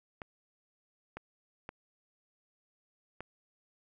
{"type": "clicks", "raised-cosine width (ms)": 0.5, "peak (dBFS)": -26, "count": 4, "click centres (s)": [0.218, 1.17, 1.691, 3.206], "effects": []}